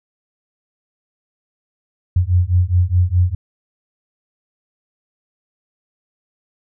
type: beating tone pair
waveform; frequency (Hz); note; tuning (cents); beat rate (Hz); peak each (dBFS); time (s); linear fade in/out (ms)
sine; 87.31 / 92.11; F2 / F#2; 0 / -7; 4.8; -15; 2.16-3.35; 5
effects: none